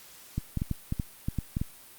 clicks, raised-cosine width 5 ms, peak -16 dBFS, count 10, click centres 0.38 / 0.573 / 0.619 / 0.713 / 0.924 / 0.998 / 1.285 / 1.387 / 1.569 / 1.615 s, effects white hiss -51 dBFS RMS until 1.98 s + Opus 48 kbps

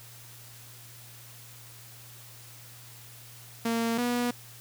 sawtooth tone pair in turn, 230 / 242.7 Hz, A#3 / B3, -23 / -30 cents, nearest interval minor second, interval 93 cents, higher second, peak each -22 dBFS, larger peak neither, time 3.65-3.98 / 3.98-4.31 s, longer neither, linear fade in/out 5 ms, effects added 118 Hz sine -51 dBFS peak until 4.6 s + white hiss -50 dBFS RMS until 4.6 s

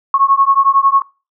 sine beating tone pair, 1092 / 1103 Hz, C#6 / C#6, -26 / -9 cents, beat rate 11 Hz, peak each -12 dBFS, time 0.14-1.02 s, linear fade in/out 2 ms, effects noise-tail reverb RT60 0.3 s tail -21 dB re dry

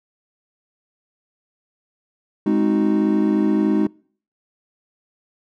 triangle chord, Ab dominant seventh, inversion none, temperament equal, 207.7 / 261.6 / 311.1 / 370 Hz, Ab3 / C4 / Eb4 / Gb4, 0 / 0 / 0 / 0 cents, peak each -17 / -23 / -17 / -22 dBFS, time 2.46-3.87 s, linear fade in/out 5 ms, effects noise-tail reverb RT60 0.5 s tail -26 dB re dry

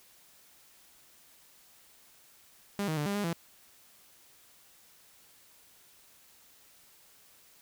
sawtooth tone with pitch steps, 201.7 / 157.1 / 148 / 201.1 / 204.9 / 168.1 Hz, G3 / D#3 / D3 / G3 / G#3 / E3, +50 / +17 / +14 / +44 / -23 / +34 cents, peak -26 dBFS, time 2.79-3.33 s, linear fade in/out 0 ms, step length 90 ms, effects white hiss -60 dBFS RMS until 7.61 s

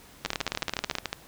two click trains, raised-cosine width 0.2 ms, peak -10 / -11 dBFS, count 14 / 13, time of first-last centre 0.25-0.953 / 0.26-1.13 s, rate 18.5 / 13.8 Hz, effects pink hiss -52 dBFS RMS until 1.27 s

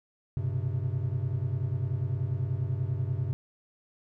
triangle tone cluster, 97.6 / 124.2 / 134.4 Hz, G2 / B2 / C3, -7 / +10 / +47 cents, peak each -30 dBFS, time 0.37-3.33 s, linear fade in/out 0 ms, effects none

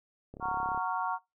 click train, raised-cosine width 2 ms, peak -31 dBFS, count 16, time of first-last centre 0.34-0.776 s, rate 34.4 Hz
sine chord, Gb major seventh, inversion none, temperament just, 740 / 925 / 1110 / 1387.5 Hz, Gb5 / Bb5 / Db6 / F6, 0 / -14 / +2 / -12 cents, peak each -35 / -34 / -34 / -38 dBFS, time 0.4-1.19 s, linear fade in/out 50 ms
effects noise-tail reverb RT60 0.2 s tail -21 dB re dry

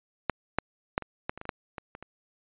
clicks, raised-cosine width 0.5 ms, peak -9 / -9 / -9 / -23 / -14 / -26 / -24 / -26 / -14 / -21 / -26 / -27 dBFS, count 12, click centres 0.297 / 0.586 / 0.979 / 1.023 / 1.295 / 1.376 / 1.414 / 1.454 / 1.492 / 1.782 / 1.951 / 2.026 s, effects resampled to 8000 Hz

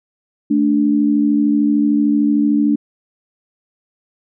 sine tone pair together, 218.8 / 292.1 Hz, A3 / D4, -9 / -9 cents, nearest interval perfect fourth, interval 500 cents, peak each -16 / -13 dBFS, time 0.5-2.76 s, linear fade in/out 10 ms, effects none

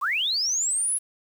sine linear sweep, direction up, 987.8 to 10790 Hz, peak -22 dBFS, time 0.01-0.99 s, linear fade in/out 20 ms, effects 8-bit

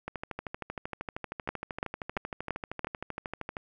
two click trains, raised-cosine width 0.5 ms, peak -20 / -15 dBFS, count 46 / 5, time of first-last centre 0.08-3.568 / 1.49-2.846 s, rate 12.9 / 2.95 Hz, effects none

